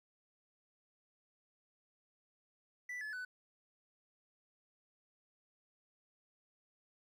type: tone with pitch steps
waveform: triangle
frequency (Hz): 1975.5 / 1719.8 / 1497.1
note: B6 / A6 / F#6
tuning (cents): 0 / -40 / +20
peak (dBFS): -39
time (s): 2.89-3.25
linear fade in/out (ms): 5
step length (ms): 120
effects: 13-bit